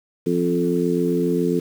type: harmonic tone with a mistuned harmonic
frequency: 87.31 Hz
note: F2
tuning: in tune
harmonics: 2 / 3 / 4 / 5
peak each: -23 / -23 / -23 / -23 dBFS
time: 0.26-1.6 s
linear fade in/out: 10 ms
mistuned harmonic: 2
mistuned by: -16 cents
effects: 7-bit